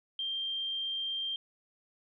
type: tone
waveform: sine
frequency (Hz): 3174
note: G7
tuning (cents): +21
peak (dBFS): -32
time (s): 0.19-1.36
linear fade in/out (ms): 2
effects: none